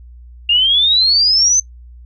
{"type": "exponential sweep", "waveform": "sine", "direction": "up", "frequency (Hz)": [2784, 6250], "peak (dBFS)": -9, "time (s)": [0.49, 1.6], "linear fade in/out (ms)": 5, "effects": ["noise-tail reverb RT60 0.1 s tail -19 dB re dry", "added 60 Hz sine -35 dBFS peak until 2.05 s"]}